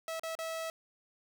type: tone with dropouts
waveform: sawtooth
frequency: 650 Hz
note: E5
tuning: 24 cents flat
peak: -32 dBFS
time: 0.08-0.7 s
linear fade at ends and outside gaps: 1 ms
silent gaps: 0.196-0.234 / 0.352-0.389 s
effects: 12-bit